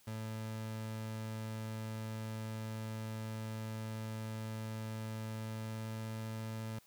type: tone with pitch glide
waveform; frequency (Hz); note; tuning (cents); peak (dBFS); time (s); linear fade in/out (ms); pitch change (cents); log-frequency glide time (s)
30% pulse; 110 to 110.7; A2 to A2; 0 to +11; -37; 0.07-6.79; 5; +11; 5.38-6.17
effects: white hiss -66 dBFS RMS until 6.86 s